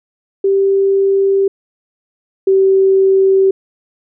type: tone pair in turn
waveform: sine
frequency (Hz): 391.5 / 385.2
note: G4 / G4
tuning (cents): -2 / -30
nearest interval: unison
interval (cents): 28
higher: first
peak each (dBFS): -9 / -7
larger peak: second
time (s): 0.44-1.48 / 2.47-3.51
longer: neither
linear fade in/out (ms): 5
effects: none